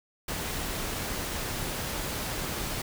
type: noise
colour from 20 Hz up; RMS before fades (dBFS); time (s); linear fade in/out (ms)
pink; -33; 0.28-2.82; 5
effects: none